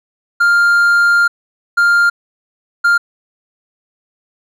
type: tone bursts at uneven times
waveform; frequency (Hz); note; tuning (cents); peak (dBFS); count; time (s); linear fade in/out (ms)
triangle; 1400; F6; +4; -6; 3; 0.4-1.28 / 1.77-2.1 / 2.84-2.98; 10
effects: none